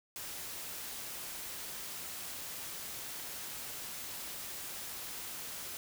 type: noise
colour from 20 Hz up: white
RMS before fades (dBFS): -43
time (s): 0.16-5.77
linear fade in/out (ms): 0
effects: none